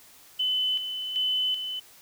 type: tone with tremolo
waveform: sine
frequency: 3021 Hz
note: F#7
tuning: 35 cents sharp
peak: -23 dBFS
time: 0.39-1.8 s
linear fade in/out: 10 ms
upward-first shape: square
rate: 1.3 Hz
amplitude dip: 55%
effects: white hiss -53 dBFS RMS until 2.01 s